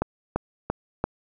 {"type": "click train", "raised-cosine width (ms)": 1, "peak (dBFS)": -9, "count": 4, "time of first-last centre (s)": [0.02, 1.04], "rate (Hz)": 2.94, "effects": []}